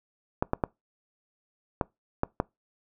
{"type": "clicks", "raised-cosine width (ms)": 1, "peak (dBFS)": -10, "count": 6, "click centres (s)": [0.425, 0.534, 0.638, 1.812, 2.234, 2.401], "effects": ["noise-tail reverb RT60 0.2 s tail -24 dB re dry"]}